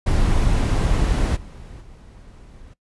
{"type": "noise with level steps", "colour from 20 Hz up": "brown", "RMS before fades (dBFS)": [-18, -38, -43], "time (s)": [0.06, 2.74], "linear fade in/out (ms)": 10, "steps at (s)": [1.35, 1.8], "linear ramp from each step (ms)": 20, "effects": ["noise-tail reverb RT60 0.1 s tail -18 dB re dry", "resampled to 24000 Hz"]}